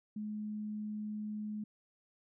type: tone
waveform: sine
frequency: 211.8 Hz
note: G#3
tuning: 34 cents sharp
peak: -37 dBFS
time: 0.16-1.64 s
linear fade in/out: 5 ms
effects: none